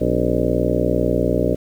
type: harmonic tone with a mistuned harmonic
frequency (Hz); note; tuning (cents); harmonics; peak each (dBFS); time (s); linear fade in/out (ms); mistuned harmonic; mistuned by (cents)
60.2; B1; -44; 1 / 2 / 3 / 4 / 5 / 6 / 7 / 8 / 9 / 10; -25 / -25 / -25 / -25 / -25 / -25 / -25 / -25 / -25 / -25; 0-1.56; 20; 4; +130
effects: 8-bit